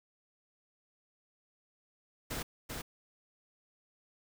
pink noise with echo, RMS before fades -38 dBFS, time 2.3-2.43 s, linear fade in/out 10 ms, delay 390 ms, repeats 1, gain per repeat -3 dB, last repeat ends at 2.82 s, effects none

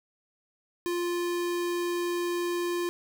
square tone, 349.2 Hz, F4, in tune, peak -28 dBFS, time 0.86-2.89 s, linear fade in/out 0 ms, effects none

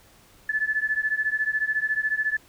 sine beating tone pair, 1729 / 1743 Hz, A6 / A6, -31 / -17 cents, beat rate 14 Hz, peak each -25 / -26 dBFS, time 0.49-2.37 s, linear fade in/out 5 ms, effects pink hiss -55 dBFS RMS until 2.48 s

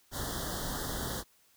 pink band-stop noise, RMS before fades -36 dBFS, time 0.11-1.24 s, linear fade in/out 50 ms, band 1900 to 3100 Hz, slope 96 dB/octave, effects white hiss -66 dBFS RMS until 1.56 s

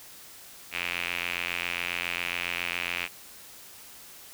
sawtooth tone with band-pass filter, 87.31 Hz, F2, in tune, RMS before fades -32 dBFS, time 0.71-3.09 s, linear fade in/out 50 ms, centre 2500 Hz, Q 4.4, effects white hiss -48 dBFS RMS until 4.33 s

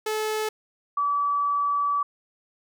sawtooth / sine tone pair in turn, 432 / 1149.3 Hz, A4 / D6, -32 / -38 cents, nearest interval octave + perfect fourth, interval 1694 cents, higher second, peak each -21 dBFS, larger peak neither, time 0.06-0.49 / 0.97-2.03 s, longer second, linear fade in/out 5 ms, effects none

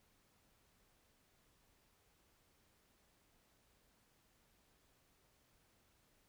silence, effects pink hiss -74 dBFS RMS until 6.28 s

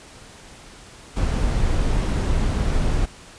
brown noise, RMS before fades -20 dBFS, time 1.16-3.06 s, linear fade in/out 10 ms, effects pink hiss -44 dBFS RMS until 3.38 s + resampled to 22050 Hz

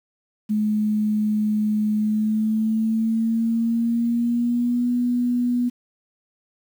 sine tone with pitch glide, 212.5 to 244.1 Hz, G#3 to B3, +40 to -20 cents, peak -18 dBFS, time 0.49-5.7 s, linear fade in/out 20 ms, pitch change +240 cents, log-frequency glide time 1.97-4.9 s, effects 8-bit

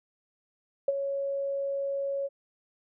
sine tone with ADSR envelope, 554.4 Hz, C#5, in tune, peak -19 dBFS, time 0.88-2.29 s, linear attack 4 ms, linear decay 29 ms, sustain -9 dB, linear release 34 ms, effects none

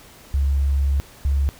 sine tone pair in turn, 69.3 / 69.56 Hz, C#2 / C#2, 0 / +7 cents, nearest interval unison, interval 7 cents, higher second, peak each -16 dBFS, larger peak neither, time 0.34-1 / 1.25-1.49 s, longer first, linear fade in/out 0 ms, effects pink hiss -46 dBFS RMS until 1.59 s

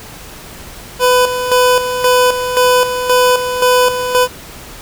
25% pulse tone with tremolo, 499.8 Hz, B4, 21 cents sharp, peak -4 dBFS, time 0.99-4.28 s, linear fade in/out 50 ms, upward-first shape square, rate 1.9 Hz, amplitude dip 60%, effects pink hiss -33 dBFS RMS until 4.81 s

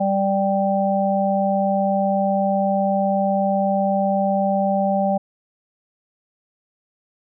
harmonic tone, 196 Hz, G3, in tune, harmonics 1 / 3 / 4, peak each -21 / -21 / -21 dBFS, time 0-5.18 s, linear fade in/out 10 ms, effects none

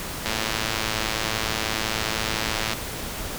click train, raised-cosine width 0.2 ms, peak -7 dBFS, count 273, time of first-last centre 0.26-2.733 s, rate 110 Hz, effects pink hiss -32 dBFS RMS until 3.38 s

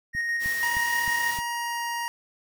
triangle tone with tremolo, 1864.7 Hz, A#6, in tune, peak -22 dBFS, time 0.13-1.34 s, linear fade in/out 50 ms, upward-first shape square, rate 6.3 Hz, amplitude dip 25%
click train, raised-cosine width 5 ms, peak -27 dBFS, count 5, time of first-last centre 0.15-1.388 s, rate 3.23 Hz
white noise, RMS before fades -37 dBFS, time 0.39-1.42 s, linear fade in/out 50 ms
25% pulse tone with pitch glide, 951 to 942.8 Hz, A#5 to A#5, +34 to +19 cents, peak -24 dBFS, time 0.63-2.08 s, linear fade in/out 0 ms, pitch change -15 cents, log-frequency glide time 1.06-1.82 s
effects none

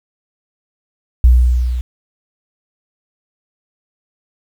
sine tone with level ramp, 61.4 Hz, B1, 9 cents flat, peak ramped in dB -3 to -17 dBFS, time 1.24-1.81 s, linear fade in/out 0 ms, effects 7-bit

